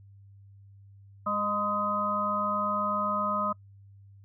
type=harmonic tone with a mistuned harmonic; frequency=205.4 Hz; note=G#3; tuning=19 cents flat; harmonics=1 / 3 / 5 / 6; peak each=-35 / -34 / -33 / -28 dBFS; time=1.26-3.53 s; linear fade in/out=10 ms; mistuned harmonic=6; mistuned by=+31 cents; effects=noise-tail reverb RT60 0.1 s tail -25 dB re dry + added 99 Hz sine -50 dBFS peak until 4.24 s